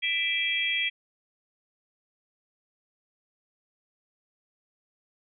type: tone cluster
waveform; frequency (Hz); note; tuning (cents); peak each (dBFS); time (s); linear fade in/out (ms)
sine; 1989 / 2352 / 2633 / 3272; B6 / D7 / E7 / G#7; +12 / +2 / -3 / -26; -32 / -28 / -35 / -29; 0.02-0.9; 20
effects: none